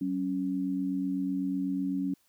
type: tone pair together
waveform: sine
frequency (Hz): 189 / 277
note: F#3 / C#4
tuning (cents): +37 / -1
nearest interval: perfect fifth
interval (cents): 662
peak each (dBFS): -33 / -29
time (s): 0.01-2.14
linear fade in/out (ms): 5
effects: white hiss -69 dBFS RMS until 2.28 s